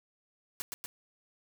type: noise with echo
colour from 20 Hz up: white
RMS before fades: -37 dBFS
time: 0.6-0.62 s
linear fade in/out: 0 ms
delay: 120 ms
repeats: 2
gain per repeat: -2 dB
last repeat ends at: 0.86 s
effects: none